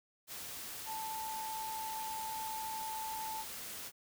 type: tone in noise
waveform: sine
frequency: 881 Hz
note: A5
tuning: 2 cents sharp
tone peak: -39 dBFS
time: 0.85-3.45 s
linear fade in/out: 50 ms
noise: white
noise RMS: -45 dBFS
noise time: 0.27-3.92 s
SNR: +3 dB
effects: none